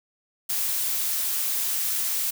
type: noise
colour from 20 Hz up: blue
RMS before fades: -26 dBFS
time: 0.49-2.31 s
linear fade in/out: 10 ms
effects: none